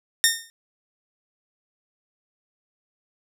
10% pulse tone with exponential decay, 1830 Hz, A#6, 32 cents flat, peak -3 dBFS, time 0.24-0.5 s, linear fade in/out 0 ms, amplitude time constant 55 ms, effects none

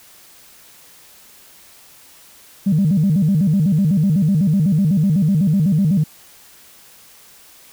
sine tone with vibrato, 174.61 Hz, F3, in tune, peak -11 dBFS, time 2.66-6.04 s, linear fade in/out 10 ms, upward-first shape square, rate 8 Hz, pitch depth 220 cents each way, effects tanh soft clip ceiling -8 dBFS + white hiss -46 dBFS RMS until 7.72 s

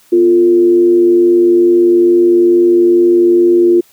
sine tone with frequency modulation, 349.2 Hz, F4, in tune, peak -5 dBFS, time 0.12-3.81 s, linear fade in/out 10 ms, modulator 97.7 Hz, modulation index 0.33, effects white hiss -48 dBFS RMS until 3.92 s

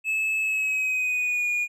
triangle tone with pitch glide, 2600 to 2440 Hz, E7 to D#7, -24 to -34 cents, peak -21 dBFS, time 0.04-1.68 s, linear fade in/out 50 ms, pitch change -110 cents, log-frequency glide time 0.4-1.49 s, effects none

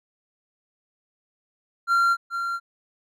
triangle tone with echo, 1378 Hz, F6, 24 cents flat, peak -15 dBFS, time 1.87-2.17 s, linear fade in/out 50 ms, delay 430 ms, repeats 1, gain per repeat -8 dB, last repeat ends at 2.6 s, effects none

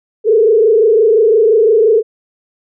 sine tone with frequency modulation, 440 Hz, A4, in tune, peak -6 dBFS, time 0.24-2.03 s, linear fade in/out 50 ms, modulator 25.8 Hz, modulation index 1.2, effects none

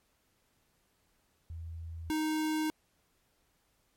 sine / square tone pair in turn, 82.41 / 311.1 Hz, E2 / D#4, 0 / 0 cents, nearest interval octave + major seventh, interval 2300 cents, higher second, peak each -39 / -30 dBFS, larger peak second, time 1.5-2.1 / 2.1-2.7 s, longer neither, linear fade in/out 0 ms, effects pink hiss -73 dBFS RMS until 3.96 s + MP3 64 kbps

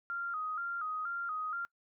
sine tone with vibrato, 1318.5 Hz, E6, in tune, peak -34 dBFS, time 0.1-1.65 s, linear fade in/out 0 ms, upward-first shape square, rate 2.1 Hz, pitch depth 89 cents each way, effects noise-tail reverb RT60 0.1 s tail -24 dB re dry

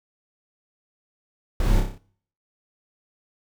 brown noise with echo, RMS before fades -22 dBFS, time 1.6-1.8 s, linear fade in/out 2 ms, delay 30 ms, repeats 6, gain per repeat -4 dB, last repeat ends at 1.98 s, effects noise-tail reverb RT60 0.6 s tail -23 dB re dry

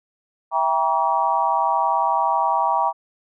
sine chord, E diminished seventh, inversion none, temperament just, 659.3 / 791.1 / 949.3 / 1139.2 Hz, E5 / G5 / Bb5 / Db6, 0 / +16 / +31 / +47 cents, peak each -26 / -22 / -20 / -24 dBFS, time 0.51-2.93 s, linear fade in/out 50 ms, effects none

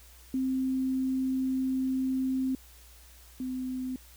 sine tone pair in turn, 261.6 / 256.7 Hz, C4 / C4, 0 / -33 cents, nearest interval unison, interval 33 cents, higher first, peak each -26 / -31 dBFS, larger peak first, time 0.34-2.55 / 3.4-3.96 s, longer first, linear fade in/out 2 ms, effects added 60 Hz sine -53 dBFS peak until 4.16 s + white hiss -56 dBFS RMS until 4.16 s

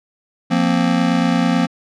square chord, F suspended fourth, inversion none, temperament just, 174.61 / 232.8 / 261.9 Hz, F3 / Bb3 / C4, 0 / -2 / +2 cents, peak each -19 dBFS, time 0.5-1.67 s, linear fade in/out 20 ms, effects low-pass 5000 Hz 12 dB/octave

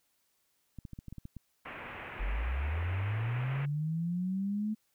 clicks, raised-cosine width 5 ms, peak -31 dBFS, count 9, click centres 0.787 / 0.852 / 0.933 / 0.989 / 1.083 / 1.126 / 1.183 / 1.254 / 1.367 s
white low-pass noise, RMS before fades -44 dBFS, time 1.65-3.66 s, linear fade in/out 10 ms, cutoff 2600 Hz, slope 48 dB/octave
sine linear sweep, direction up, 41.39 to 217.9 Hz, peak -30 dBFS, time 2.19-4.75 s, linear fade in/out 20 ms
effects white hiss -75 dBFS RMS until 4.94 s

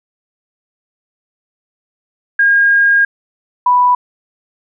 sine tone pair in turn, 1623 / 987.6 Hz, G#6 / B5, -40 / 0 cents, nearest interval major sixth, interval 860 cents, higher first, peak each -7 dBFS, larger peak neither, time 2.39-3.05 / 3.66-3.95 s, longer first, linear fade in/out 5 ms, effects none

